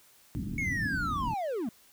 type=low-pass noise; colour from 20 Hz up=white; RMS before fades=-35 dBFS; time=0.35-1.34 s; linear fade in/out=0 ms; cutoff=280 Hz; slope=48 dB/octave
type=linear sweep; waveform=triangle; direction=down; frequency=2217 to 200 Hz; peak=-28 dBFS; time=0.58-1.69 s; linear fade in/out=2 ms
effects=white hiss -60 dBFS RMS until 1.92 s